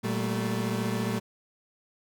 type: tone cluster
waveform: 30% pulse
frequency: 117.2 / 192.2 / 220 Hz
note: A#2 / G3 / A3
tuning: +10 / -34 / 0 cents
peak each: -29 dBFS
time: 0.03-1.2 s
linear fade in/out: 20 ms
effects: none